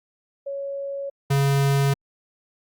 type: tone pair in turn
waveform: sine / square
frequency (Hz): 556 / 139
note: C#5 / C#3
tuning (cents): +5 / +5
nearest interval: 2 octaves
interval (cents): 2400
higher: first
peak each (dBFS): -27 / -18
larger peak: second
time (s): 0.46-1.1 / 1.3-1.94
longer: neither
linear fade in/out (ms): 10
effects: Opus 48 kbps